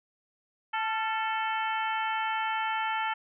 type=harmonic tone with a mistuned harmonic; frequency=440 Hz; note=A4; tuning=in tune; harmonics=2 / 3 / 4 / 5 / 6 / 7; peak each=-30 / -34 / -36 / -38 / -40 / -41 dBFS; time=0.73-3.14 s; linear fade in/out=10 ms; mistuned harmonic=3; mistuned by=+58 cents; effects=none